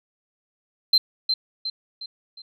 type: tone with echo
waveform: sine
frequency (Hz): 4117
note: C8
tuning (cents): -29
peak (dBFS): -11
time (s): 0.93-0.98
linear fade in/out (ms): 5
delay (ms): 360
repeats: 4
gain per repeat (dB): -7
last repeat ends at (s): 2.42
effects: tanh soft clip ceiling -10 dBFS